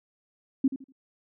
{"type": "tone with echo", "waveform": "sine", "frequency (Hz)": 267.3, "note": "C4", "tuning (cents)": 37, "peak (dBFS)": -18, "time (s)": [0.64, 0.68], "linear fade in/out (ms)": 5, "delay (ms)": 81, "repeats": 3, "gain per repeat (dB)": -12, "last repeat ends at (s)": 0.923, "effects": []}